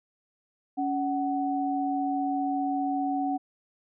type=tone pair together; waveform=sine; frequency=280 / 747.5 Hz; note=C#4 / F#5; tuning=+18 / +17 cents; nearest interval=octave + perfect fourth; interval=1699 cents; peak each=-28 dBFS; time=0.77-3.38 s; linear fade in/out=20 ms; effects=none